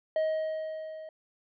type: tone with level ramp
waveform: triangle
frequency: 630 Hz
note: D#5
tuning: 21 cents sharp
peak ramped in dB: -22 to -39 dBFS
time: 0.16-1.09 s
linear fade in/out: 2 ms
effects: resampled to 11025 Hz